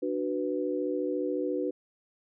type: chord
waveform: sine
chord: B minor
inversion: first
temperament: just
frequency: 296.3 / 370.4 / 493.9 Hz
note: D4 / F#4 / B4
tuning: +15 / +2 / 0 cents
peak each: -32 dBFS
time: 0.02-1.71 s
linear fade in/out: 10 ms
effects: none